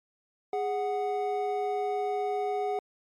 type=tone pair together; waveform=triangle; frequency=412.7 / 740 Hz; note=G#4 / F#5; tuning=-11 / 0 cents; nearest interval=minor seventh; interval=1011 cents; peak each=-28 dBFS; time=0.53-2.79 s; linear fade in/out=2 ms; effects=MP3 64 kbps